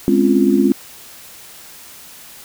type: chord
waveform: sine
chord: Db major seventh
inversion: second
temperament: just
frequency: 207.9 / 259.9 / 277.2 / 346.5 Hz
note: Ab3 / C4 / Db4 / F4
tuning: +2 / -11 / 0 / -14 cents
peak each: -16 dBFS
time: 0.08-0.72 s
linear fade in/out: 0 ms
effects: white hiss -39 dBFS RMS until 2.44 s